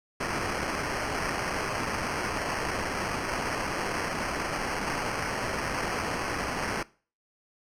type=noise with sample-and-hold; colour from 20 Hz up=blue; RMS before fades=-31 dBFS; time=0.2-6.83 s; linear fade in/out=5 ms; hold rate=3675 Hz; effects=noise-tail reverb RT60 0.4 s tail -21 dB re dry + low-pass 9000 Hz 12 dB/octave